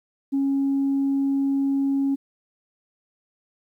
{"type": "tone", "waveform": "sine", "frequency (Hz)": 275, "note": "C#4", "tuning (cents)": -14, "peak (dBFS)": -18, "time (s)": [0.32, 2.16], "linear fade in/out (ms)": 20, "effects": ["tanh soft clip ceiling -16 dBFS", "10-bit"]}